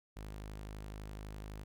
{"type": "tone", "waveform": "sawtooth", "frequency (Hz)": 51.91, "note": "G#1", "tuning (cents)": 0, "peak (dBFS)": -40, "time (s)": [0.16, 1.64], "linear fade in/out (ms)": 10, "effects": []}